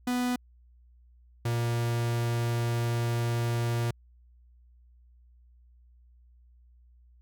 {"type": "tone pair in turn", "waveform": "45% pulse", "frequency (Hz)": [247.5, 117.89], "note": ["B3", "A#2"], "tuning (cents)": [4, 20], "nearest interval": "octave + minor second", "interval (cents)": 1284, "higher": "first", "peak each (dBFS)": -26, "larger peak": "neither", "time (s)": [[0.07, 0.36], [1.45, 3.91]], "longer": "second", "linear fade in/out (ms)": 5, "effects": ["added 60 Hz sine -55 dBFS peak until 7.21 s"]}